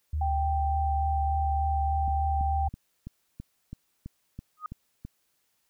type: tone with vibrato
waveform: sine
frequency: 74.7 Hz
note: D2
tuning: 30 cents sharp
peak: -26 dBFS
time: 0.13-2.69 s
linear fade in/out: 5 ms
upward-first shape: sine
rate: 3.4 Hz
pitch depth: 34 cents each way
type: tone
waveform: sine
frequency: 784 Hz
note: G5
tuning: in tune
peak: -27 dBFS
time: 0.21-2.68 s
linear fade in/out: 5 ms
type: click train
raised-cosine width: 5 ms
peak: -26 dBFS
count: 10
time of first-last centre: 2.08-5.05 s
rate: 3.03 Hz
type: tone with exponential growth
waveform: sine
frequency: 1244.5 Hz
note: D#6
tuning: in tune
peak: -28 dBFS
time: 4.57-4.66 s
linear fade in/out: 2 ms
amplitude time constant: 19 ms
effects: white hiss -73 dBFS RMS until 5.69 s